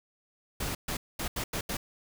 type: noise bursts at uneven times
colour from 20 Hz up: pink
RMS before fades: -33 dBFS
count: 6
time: 0.6-0.75 / 0.88-0.97 / 1.19-1.28 / 1.36-1.44 / 1.53-1.61 / 1.69-1.77 s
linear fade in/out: 5 ms
effects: none